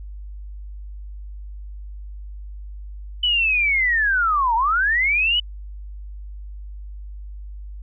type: linear two-way sweep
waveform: sine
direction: down then up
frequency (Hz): 3002 to 880 to 3002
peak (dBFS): -16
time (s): 3.23-5.4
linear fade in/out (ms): 5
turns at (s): 4.55
effects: added 50 Hz sine -32 dBFS peak until 7.82 s